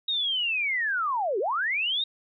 sine linear two-way sweep, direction down then up, 3787 to 357.1 to 3787 Hz, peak -24 dBFS, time 0.08-2.04 s, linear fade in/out 5 ms, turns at 1.39 s, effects none

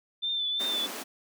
sine tone with vibrato, 3539 Hz, A7, 9 cents sharp, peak -27 dBFS, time 0.22-0.87 s, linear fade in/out 20 ms, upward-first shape triangle, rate 2.9 Hz, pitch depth 46 cents each way
pink high-pass noise, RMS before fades -38 dBFS, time 0.59-1.04 s, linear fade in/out 20 ms, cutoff 210 Hz, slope 48 dB/octave
effects none

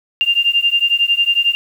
sine beating tone pair, 2790 / 2801 Hz, F7 / F7, -2 / +4 cents, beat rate 11 Hz, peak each -15 dBFS, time 0.21-1.55 s, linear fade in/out 0 ms, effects 7-bit

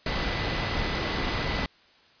sine tone in noise, 2000 Hz, B6, 21 cents sharp, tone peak -38 dBFS, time 0.06-1.66 s, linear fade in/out 2 ms, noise pink, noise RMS -28 dBFS, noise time 0.06-1.66 s, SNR -13 dB, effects white hiss -58 dBFS RMS until 2.2 s + resampled to 11025 Hz

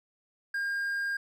triangle tone, 1611 Hz, G6, 47 cents sharp, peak -27 dBFS, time 0.54-1.17 s, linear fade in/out 5 ms, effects none

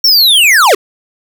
square linear sweep, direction down, 5588 to 340.4 Hz, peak -5 dBFS, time 0.04-0.75 s, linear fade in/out 5 ms, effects none

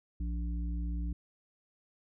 harmonic tone, 58.4 Hz, A#1, 4 cents sharp, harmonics 1 / 3 / 5, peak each -32 / -42 / -46 dBFS, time 0.2-1.13 s, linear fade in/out 5 ms, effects none

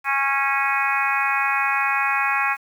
harmonic tone with a mistuned harmonic, 274.9 Hz, C#4, 14 cents flat, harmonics 3 / 4 / 5 / 6 / 7 / 8 / 9, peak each -26 / -25 / -27 / -26 / -28 / -28 / -25 dBFS, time 0.04-2.57 s, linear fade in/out 50 ms, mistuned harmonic 9, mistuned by +15 cents, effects 8-bit

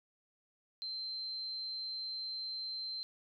sine tone, 4115 Hz, C8, 30 cents flat, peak -38 dBFS, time 0.82-3.03 s, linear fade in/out 0 ms, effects none

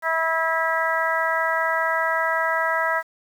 harmonic tone, 325.1 Hz, E4, 24 cents flat, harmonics 2 / 3 / 4 / 5 / 6, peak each -26 / -26 / -26 / -26 / -26 dBFS, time 0.02-3.03 s, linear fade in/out 50 ms, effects 8-bit

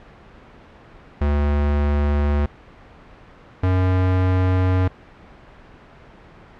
square tone pair in turn, 72.6 / 92.45 Hz, D2 / F#2, -19 / -1 cents, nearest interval major third, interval 418 cents, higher second, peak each -17 / -16 dBFS, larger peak second, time 1.21-2.46 / 3.63-4.88 s, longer neither, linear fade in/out 5 ms, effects pink hiss -45 dBFS RMS until 6.59 s + low-pass 2000 Hz 12 dB/octave

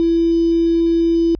sine tone with quantisation, 334.1 Hz, E4, 23 cents sharp, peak -12 dBFS, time 0-1.35 s, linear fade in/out 0 ms, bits 5, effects added 50 Hz sine -32 dBFS peak until 1.39 s + resampled to 11025 Hz

